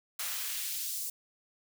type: noise with high-pass filter sweep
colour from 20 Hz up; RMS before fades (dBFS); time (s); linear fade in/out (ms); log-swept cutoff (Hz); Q
white; -36; 0.19-1.1; 5; 920 to 6900; 0.85
effects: none